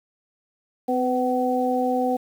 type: tone cluster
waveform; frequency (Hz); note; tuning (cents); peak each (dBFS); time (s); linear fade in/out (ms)
sine; 254.5 / 501 / 756; C4 / B4 / F#5; -48 / +25 / +37; -24; 0.88-2.17; 10
effects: 8-bit